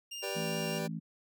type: tone with vibrato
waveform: 25% pulse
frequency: 2794 Hz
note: F7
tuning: in tune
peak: -36 dBFS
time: 0.11-0.79 s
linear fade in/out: 10 ms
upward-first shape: sine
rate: 4.8 Hz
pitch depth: 11 cents each way
type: chord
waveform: sawtooth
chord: G major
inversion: none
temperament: just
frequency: 392 / 490 / 588 Hz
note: G4 / B4 / D5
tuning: 0 / -14 / +2 cents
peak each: -35 / -37 / -35 dBFS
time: 0.22-0.88 s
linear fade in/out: 20 ms
type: harmonic tone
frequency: 55 Hz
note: A1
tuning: in tune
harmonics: 3 / 4 / 5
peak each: -37 / -40 / -47 dBFS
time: 0.35-1 s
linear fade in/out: 20 ms
effects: none